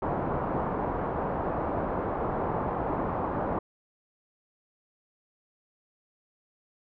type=low-pass noise; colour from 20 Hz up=white; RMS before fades=-30 dBFS; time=0.02-3.59 s; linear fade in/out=5 ms; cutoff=1000 Hz; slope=24 dB/octave; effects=none